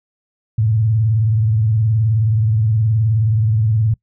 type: tone with vibrato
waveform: sine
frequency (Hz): 110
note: A2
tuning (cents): 0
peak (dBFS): -12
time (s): 0.58-3.94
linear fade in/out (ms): 5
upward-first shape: triangle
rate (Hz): 19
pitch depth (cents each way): 150
effects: noise-tail reverb RT60 0.1 s tail -23 dB re dry